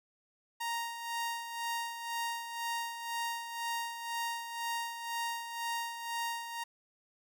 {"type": "tone with tremolo", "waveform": "sawtooth", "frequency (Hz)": 932.3, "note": "A#5", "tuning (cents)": 0, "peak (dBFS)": -29, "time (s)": [0.6, 6.64], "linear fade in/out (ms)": 10, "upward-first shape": "sine", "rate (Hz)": 2, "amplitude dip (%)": 60, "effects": []}